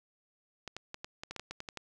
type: clicks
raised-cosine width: 0.2 ms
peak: -23 dBFS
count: 12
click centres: 0.677 / 0.766 / 0.944 / 1.045 / 1.235 / 1.31 / 1.363 / 1.396 / 1.51 / 1.604 / 1.688 / 1.773 s
effects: none